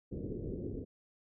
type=low-pass noise; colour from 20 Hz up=white; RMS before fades=-40 dBFS; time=0.11-0.85 s; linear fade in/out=20 ms; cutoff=450 Hz; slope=48 dB/octave; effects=none